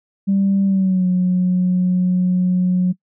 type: tone with pitch glide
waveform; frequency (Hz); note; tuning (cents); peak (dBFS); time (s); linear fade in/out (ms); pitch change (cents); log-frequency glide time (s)
sine; 196 to 181.82; G3 to F#3; 0 to -30; -12; 0.27-2.93; 20; -130; 0.65-1.07
effects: noise-tail reverb RT60 0.1 s tail -22 dB re dry + tanh soft clip ceiling -9 dBFS